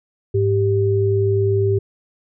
sine tone pair together, 103.83 / 392 Hz, G#2 / G4, 0 / 0 cents, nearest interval octave + major seventh, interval 2300 cents, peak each -17 dBFS, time 0.34-1.79 s, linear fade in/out 10 ms, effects none

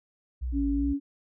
sine exponential two-way sweep, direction down then up, 64.9 to 51.91 to 64.9 Hz, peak -28 dBFS, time 0.41-0.94 s, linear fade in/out 20 ms, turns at 0.7 s
sine tone, 281.1 Hz, C#4, 24 cents sharp, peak -25 dBFS, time 0.52-1 s, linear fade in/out 50 ms
effects none

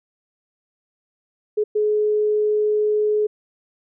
sine tone bursts at uneven times, 423.2 Hz, G#4, 33 cents sharp, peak -16 dBFS, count 2, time 1.57-1.64 / 1.75-3.27 s, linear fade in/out 10 ms, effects none

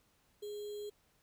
sine tone with sample-and-hold, 415.3 Hz, G#4, in tune, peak -40 dBFS, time 0.42-0.9 s, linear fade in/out 10 ms, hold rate 3675 Hz, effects pink hiss -72 dBFS RMS until 1.22 s

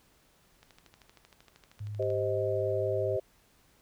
click train, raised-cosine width 0.2 ms, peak -36 dBFS, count 20, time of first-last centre 0.63-2.103 s, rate 12.9 Hz
sine tone with vibrato, 103.83 Hz, G#2, in tune, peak -35 dBFS, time 1.8-3.17 s, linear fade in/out 10 ms, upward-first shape triangle, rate 2 Hz, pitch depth 10 cents each way
sine chord, C minor, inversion second, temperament just, 392.4 / 523.3 / 627.9 Hz, G4 / C5 / Eb5, +2 / 0 / +16 cents, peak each -32 dBFS, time 1.99-3.2 s, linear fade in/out 10 ms
effects pink hiss -65 dBFS RMS until 3.81 s

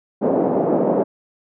white band-pass noise, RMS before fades -18 dBFS, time 0.21-1.04 s, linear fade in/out 20 ms, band 190 to 620 Hz, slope 24 dB/octave, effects none

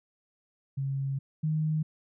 sine tone pair in turn, 136.6 / 155.44 Hz, C#3 / D#3, -25 / -1 cents, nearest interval major second, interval 224 cents, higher second, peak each -28 / -25 dBFS, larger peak second, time 0.77-1.19 / 1.43-1.83 s, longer first, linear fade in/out 10 ms, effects none

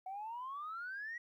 sine exponential sweep, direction up, 740 to 1937 Hz, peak -40 dBFS, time 0.06-1.18 s, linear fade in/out 5 ms, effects tanh soft clip ceiling -37 dBFS + 13-bit

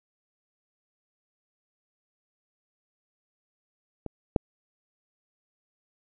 clicks, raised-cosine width 2 ms, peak -21 / -7 dBFS, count 2, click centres 4.063 / 4.362 s, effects none

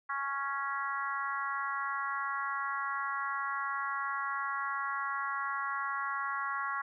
harmonic tone, 277.2 Hz, C#4, in tune, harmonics 3 / 4 / 5 / 6 / 7, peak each -44 / -35 / -38 / -40 / -42 dBFS, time 0.09-6.82 s, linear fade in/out 10 ms, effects none

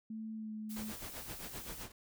sine tone with pitch glide, 220 to 215.6 Hz, A3 to A3, 0 to -35 cents, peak -40 dBFS, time 0.1-0.92 s, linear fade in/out 5 ms, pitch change -35 cents, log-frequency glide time 0.34-0.52 s
blue noise, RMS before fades -49 dBFS, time 0.69-1.85 s, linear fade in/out 20 ms
pink noise with tremolo, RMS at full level -45 dBFS, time 0.76-1.92 s, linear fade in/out 5 ms, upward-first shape sine, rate 7.7 Hz, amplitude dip 80%
effects none

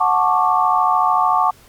sine chord, D major seventh, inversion first, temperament just, 734.2 / 881 / 1101.2 / 1174.7 Hz, F#5 / A5 / C#6 / D6, -14 / +2 / -12 / 0 cents, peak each -18 dBFS, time 0-1.51 s, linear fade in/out 10 ms, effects pink hiss -48 dBFS RMS until 1.68 s + MP3 96 kbps

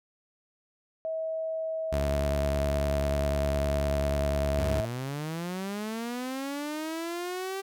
sine tone, 643 Hz, E5, 43 cents flat, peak -29 dBFS, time 1.05-4.85 s, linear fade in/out 0 ms
sawtooth tone with vibrato, 71 Hz, C#2, 42 cents sharp, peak -23 dBFS, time 1.92-4.81 s, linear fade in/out 10 ms, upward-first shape square, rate 10 Hz, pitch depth 38 cents each way
sawtooth linear sweep, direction up, 86.1 to 392 Hz, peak -28 dBFS, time 4.57-7.62 s, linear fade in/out 20 ms
effects none

